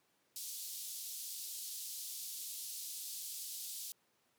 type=band-pass noise; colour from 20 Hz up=white; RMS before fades=-45 dBFS; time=0.36-3.92 s; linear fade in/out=0 ms; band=3700 to 15000 Hz; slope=24 dB/octave; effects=pink hiss -75 dBFS RMS until 4.38 s + high-pass 200 Hz 12 dB/octave